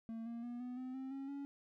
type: tone with pitch steps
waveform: triangle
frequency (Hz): 226.4 / 233.4 / 240.7 / 248.2 / 255.9 / 263.8 / 272.1 / 280.5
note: A3 / A#3 / B3 / B3 / C4 / C4 / C#4 / C#4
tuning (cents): +50 / +2 / -44 / +9 / -38 / +14 / -32 / +21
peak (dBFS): -40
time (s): 0.09-1.45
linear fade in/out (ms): 0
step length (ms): 170
effects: none